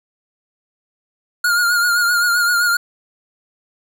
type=tone with vibrato; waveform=square; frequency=1422 Hz; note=F6; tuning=31 cents sharp; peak=-14 dBFS; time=1.44-2.77 s; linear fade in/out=5 ms; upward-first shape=triangle; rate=7.7 Hz; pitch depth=52 cents each way; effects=none